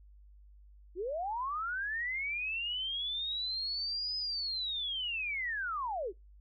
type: linear two-way sweep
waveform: sine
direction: up then down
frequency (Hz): 325.5 to 5060 to 325.5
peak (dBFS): -33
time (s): 0.95-6.13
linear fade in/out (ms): 50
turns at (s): 4.17
effects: noise-tail reverb RT60 0.2 s tail -24 dB re dry + added 50 Hz sine -54 dBFS peak until 6.4 s